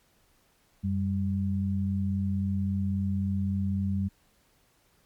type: tone pair together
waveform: sine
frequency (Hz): 92.5 / 196.21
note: F#2 / G3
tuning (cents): 0 / +2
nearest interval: octave + minor second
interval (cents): 1302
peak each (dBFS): -28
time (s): 0.83-4.09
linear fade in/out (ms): 20
effects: pink hiss -66 dBFS RMS until 5.05 s + MP3 96 kbps